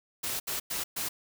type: noise bursts at uneven times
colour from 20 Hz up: white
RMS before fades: -33 dBFS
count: 4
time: 0.23-0.4 / 0.47-0.6 / 0.7-0.84 / 0.96-1.09 s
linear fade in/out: 10 ms
effects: none